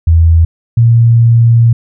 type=tone pair in turn; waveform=sine; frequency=82.4 / 116.53 Hz; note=E2 / A#2; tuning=0 / 0 cents; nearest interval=tritone; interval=600 cents; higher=second; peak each=-3 dBFS; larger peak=neither; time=0.07-0.45 / 0.77-1.73 s; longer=second; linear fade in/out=5 ms; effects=none